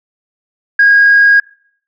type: tone with frequency modulation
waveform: sine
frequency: 1637 Hz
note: G#6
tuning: 25 cents flat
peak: -3 dBFS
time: 0.79-1.4 s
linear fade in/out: 5 ms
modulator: 51.5 Hz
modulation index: 0.23
effects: noise-tail reverb RT60 0.6 s tail -25 dB re dry + tanh soft clip ceiling 0 dBFS